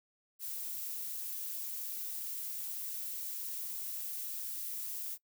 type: noise with amplitude modulation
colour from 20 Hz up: violet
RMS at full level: -39 dBFS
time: 0.39-5.18 s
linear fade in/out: 50 ms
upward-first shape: sine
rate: 292 Hz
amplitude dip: 25%
effects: noise-tail reverb RT60 0.1 s tail -22 dB re dry